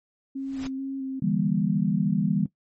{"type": "tone with vibrato", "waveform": "sine", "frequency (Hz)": 267.9, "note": "C4", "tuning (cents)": 41, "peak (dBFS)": -28, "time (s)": [0.35, 1.2], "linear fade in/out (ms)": 10, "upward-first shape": "square", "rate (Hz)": 2.3, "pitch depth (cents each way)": 16}
{"type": "noise with exponential growth", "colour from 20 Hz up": "pink", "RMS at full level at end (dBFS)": -35, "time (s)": [0.37, 0.67], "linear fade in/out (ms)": 2, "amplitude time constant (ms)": 65}
{"type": "chord", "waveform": "sine", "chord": "E half-diminished seventh", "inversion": "third", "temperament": "just", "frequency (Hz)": [148.33, 164.81, 197.78, 237.3], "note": ["D3", "E3", "G3", "Bb3"], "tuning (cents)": [18, 0, 16, 31], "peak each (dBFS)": [-30, -26, -24, -28], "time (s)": [1.22, 2.46], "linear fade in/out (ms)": 5}
{"effects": ["noise-tail reverb RT60 0.1 s tail -17 dB re dry", "MP3 32 kbps"]}